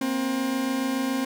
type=tone pair together; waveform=40% pulse; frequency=238.1 / 265.2 Hz; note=A#3 / C4; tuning=+37 / +23 cents; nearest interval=major second; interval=186 cents; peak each=-30 / -24 dBFS; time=0.01-1.25 s; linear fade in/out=5 ms; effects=none